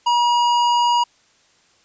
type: tone with tanh clipping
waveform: sine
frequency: 958 Hz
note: A#5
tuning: 47 cents sharp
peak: -16 dBFS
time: 0.06-1.04 s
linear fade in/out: 10 ms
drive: 16 dB
effects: white hiss -57 dBFS RMS until 1.84 s + resampled to 16000 Hz